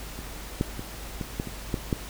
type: clicks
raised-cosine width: 3 ms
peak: -25 / -10 / -20 / -17 / -15 / -22 / -13 / -11 dBFS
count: 8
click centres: 0.19 / 0.611 / 0.794 / 1.212 / 1.399 / 1.473 / 1.742 / 1.928 s
effects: added 50 Hz sine -40 dBFS peak until 2.09 s + pink hiss -41 dBFS RMS until 2.09 s